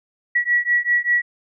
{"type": "beating tone pair", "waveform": "sine", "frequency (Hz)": [1929, 1934.1], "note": ["B6", "B6"], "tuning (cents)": [-41, -37], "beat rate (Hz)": 5.1, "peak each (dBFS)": [-19, -19], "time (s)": [0.35, 1.22], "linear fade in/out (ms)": 10, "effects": []}